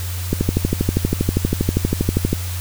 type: click train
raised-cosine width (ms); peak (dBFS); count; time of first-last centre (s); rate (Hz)
3; -3; 26; 0.33-2.33; 12.5
effects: added 90 Hz sine -23 dBFS peak until 2.6 s + white hiss -32 dBFS RMS until 2.6 s